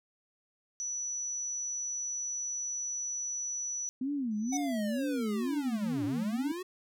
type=tone; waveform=sine; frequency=5920 Hz; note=F#8; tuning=in tune; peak=-33 dBFS; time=0.8-3.89 s; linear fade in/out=0 ms
type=tone with vibrato; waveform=sine; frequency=246.9 Hz; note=B3; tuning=in tune; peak=-30 dBFS; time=4.01-6.52 s; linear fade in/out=5 ms; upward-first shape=sine; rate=2.1 Hz; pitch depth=280 cents each way
type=tone with exponential growth; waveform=sine; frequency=5970 Hz; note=F#8; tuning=15 cents sharp; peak=-30 dBFS; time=4.31-4.57 s; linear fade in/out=1 ms; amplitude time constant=55 ms
type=linear two-way sweep; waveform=square; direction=down then up; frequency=750 to 102.2 to 378.7 Hz; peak=-37 dBFS; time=4.52-6.63 s; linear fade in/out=10 ms; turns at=6.05 s
effects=none